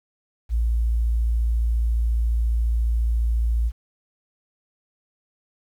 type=tone; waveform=sine; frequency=57.2 Hz; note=A#1; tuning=32 cents flat; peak=-18 dBFS; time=0.49-3.72 s; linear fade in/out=50 ms; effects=9-bit